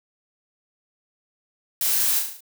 blue noise with echo, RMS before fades -23 dBFS, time 1.81-2.19 s, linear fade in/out 2 ms, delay 36 ms, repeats 6, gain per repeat -4 dB, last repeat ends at 2.406 s, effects none

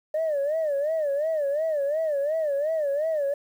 sine tone with vibrato, 600 Hz, D5, 37 cents sharp, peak -21 dBFS, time 0.14-3.34 s, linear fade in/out 5 ms, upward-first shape sine, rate 2.8 Hz, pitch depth 140 cents each way, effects tanh soft clip ceiling -20 dBFS + 9-bit

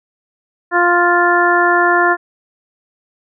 harmonic tone, 350 Hz, F4, 4 cents sharp, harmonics 1 / 2 / 3 / 4 / 5, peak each -16 / -16 / -16 / -16 / -16 dBFS, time 0.71-2.17 s, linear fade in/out 50 ms, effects none

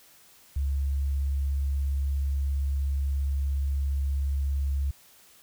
sine tone with vibrato, 69.3 Hz, C#2, in tune, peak -24 dBFS, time 0.56-4.91 s, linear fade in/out 5 ms, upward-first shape triangle, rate 17 Hz, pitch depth 13 cents each way, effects white hiss -56 dBFS RMS until 5.42 s

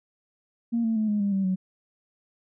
sine tone with pitch steps, 233.1 / 224.6 / 216.5 / 208.6 / 201.1 / 193.76 / 186.73 Hz, A#3 / A3 / A3 / G#3 / G3 / G3 / F#3, 0 / +36 / -28 / +8 / +44 / -20 / +16 cents, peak -21 dBFS, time 0.72-1.56 s, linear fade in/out 20 ms, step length 120 ms, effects tanh soft clip ceiling -17 dBFS

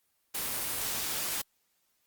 white noise, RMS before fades -33 dBFS, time 0.34-1.42 s, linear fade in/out 10 ms, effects white hiss -74 dBFS RMS until 2.06 s + Opus 24 kbps

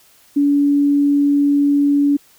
sine tone, 285.7 Hz, D4, 48 cents flat, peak -11 dBFS, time 0.36-2.17 s, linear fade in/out 10 ms, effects white hiss -51 dBFS RMS until 2.38 s

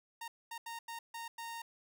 sawtooth tone bursts at uneven times, 924 Hz, A#5, 16 cents flat, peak -38 dBFS, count 6, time 0.21-0.28 / 0.51-0.58 / 0.66-0.79 / 0.88-0.99 / 1.14-1.28 / 1.38-1.62 s, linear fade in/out 5 ms, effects none

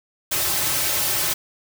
white noise with comb filter, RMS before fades -22 dBFS, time 0.31-1.34 s, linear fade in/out 10 ms, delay 4.2 ms, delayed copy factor -0.8, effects none

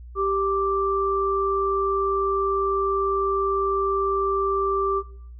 sine tone pair together, 392 / 1174 Hz, G4 / D6, 0 / -1 cents, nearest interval octave + perfect fifth, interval 1899 cents, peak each -23 dBFS, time 0.15-5.03 s, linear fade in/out 50 ms, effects noise-tail reverb RT60 0.6 s tail -18 dB re dry + added 60 Hz sine -38 dBFS peak until 5.39 s

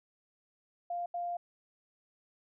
sine tone bursts at uneven times, 698.5 Hz, F5, in tune, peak -33 dBFS, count 2, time 0.9-1.06 / 1.14-1.37 s, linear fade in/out 5 ms, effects none

